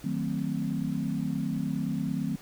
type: chord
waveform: sine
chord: D# diminished seventh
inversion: none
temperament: equal with one note detuned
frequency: 155.56 / 185 / 224.5 / 261.6 Hz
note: D#3 / F#3 / A3 / C4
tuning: 0 / 0 / +35 / 0 cents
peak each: -33 dBFS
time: 0.04-2.36 s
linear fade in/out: 5 ms
effects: pink hiss -51 dBFS RMS until 2.41 s